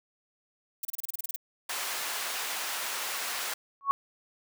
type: noise bursts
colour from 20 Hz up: violet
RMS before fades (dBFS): -33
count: 11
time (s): 0.83-1.361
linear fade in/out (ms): 5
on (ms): 21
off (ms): 30
type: high-pass noise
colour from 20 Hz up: pink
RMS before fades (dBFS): -34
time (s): 1.69-3.54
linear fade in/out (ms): 5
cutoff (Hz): 930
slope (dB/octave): 12
type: tone with exponential growth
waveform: sine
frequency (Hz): 1108.7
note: C#6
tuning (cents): 0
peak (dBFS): -16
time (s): 3.81-3.91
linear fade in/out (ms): 0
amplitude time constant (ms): 20
effects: none